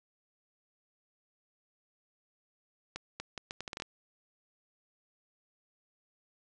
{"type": "accelerating click train", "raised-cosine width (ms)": 0.2, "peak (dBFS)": -21, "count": 10, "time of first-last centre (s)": [2.96, 3.822], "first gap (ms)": 240, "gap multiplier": 0.74, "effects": ["resampled to 22050 Hz"]}